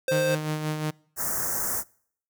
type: tone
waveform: square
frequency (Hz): 523.3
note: C5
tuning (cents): 0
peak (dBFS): -23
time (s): 0.08-0.35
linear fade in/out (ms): 2
type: tone with tremolo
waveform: sawtooth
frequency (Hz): 153.8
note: D#3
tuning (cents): -20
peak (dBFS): -21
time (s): 0.11-0.91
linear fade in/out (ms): 10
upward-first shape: sine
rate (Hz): 5.6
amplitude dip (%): 45
type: band-stop noise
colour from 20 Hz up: white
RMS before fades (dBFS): -28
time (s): 1.16-1.84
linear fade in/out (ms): 50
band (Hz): 1800 to 5800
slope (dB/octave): 48
effects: noise-tail reverb RT60 0.6 s tail -25 dB re dry